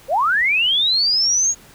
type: linear sweep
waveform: sine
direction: up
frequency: 486.1 to 6720 Hz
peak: -14 dBFS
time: 0.08-1.55 s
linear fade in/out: 50 ms
effects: pink hiss -46 dBFS RMS until 1.74 s